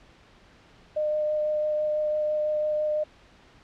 sine tone with vibrato, 607 Hz, D#5, 43 cents flat, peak -23 dBFS, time 0.96-3.04 s, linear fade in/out 10 ms, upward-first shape sine, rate 6 Hz, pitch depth 9 cents each way, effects pink hiss -55 dBFS RMS until 3.63 s + low-pass 4000 Hz 12 dB/octave

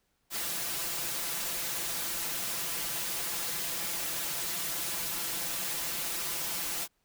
white noise with comb filter, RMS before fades -34 dBFS, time 0.3-6.88 s, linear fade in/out 50 ms, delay 5.9 ms, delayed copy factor +0.9, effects pink hiss -75 dBFS RMS until 7.04 s

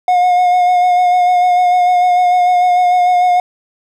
triangle tone with vibrato, 720 Hz, F#5, 47 cents flat, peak -6 dBFS, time 0.08-3.4 s, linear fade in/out 2 ms, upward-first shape sine, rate 6.7 Hz, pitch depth 22 cents each way, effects none

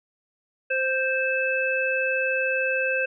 harmonic tone, 523.3 Hz, C5, in tune, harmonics 1 / 3 / 5, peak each -26 / -26 / -26 dBFS, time 0.7-3.06 s, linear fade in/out 10 ms, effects none

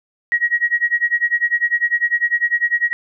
sine tone with tremolo, 1900 Hz, A#6, 33 cents sharp, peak -11 dBFS, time 0.32-2.93 s, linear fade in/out 0 ms, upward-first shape sine, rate 10 Hz, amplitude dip 95%, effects none

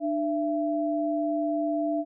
sine tone pair together, 299.4 / 671 Hz, D4 / E5, +33 / +31 cents, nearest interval octave + major second, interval 1398 cents, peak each -27 / -27 dBFS, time 0-2.05 s, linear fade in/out 50 ms, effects none

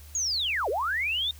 sine linear two-way sweep, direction down then up, 6840 to 370 to 3707 Hz, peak -25 dBFS, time 0.15-1.31 s, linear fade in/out 2 ms, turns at 0.69 s, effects added 74 Hz sine -45 dBFS peak until 1.39 s + white hiss -53 dBFS RMS until 1.39 s

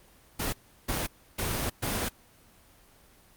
pink noise bursts at uneven times, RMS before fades -30 dBFS, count 4, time 0.39-0.53 / 0.88-1.07 / 1.38-1.7 / 1.82-2.09 s, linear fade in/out 10 ms, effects pink hiss -58 dBFS RMS until 3.36 s + Opus 24 kbps

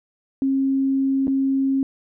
sine tone with dropouts, 270 Hz, C#4, 45 cents flat, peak -17 dBFS, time 0.42-1.83 s, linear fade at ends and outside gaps 1 ms, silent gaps 1.271-1.279 s, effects none

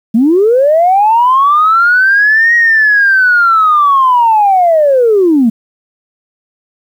sine linear two-way sweep, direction up then down, 210.3 to 1895 to 214.1 Hz, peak -4 dBFS, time 0.14-5.5 s, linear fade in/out 10 ms, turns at 2.55 s, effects tanh soft clip ceiling 0 dBFS + 7-bit

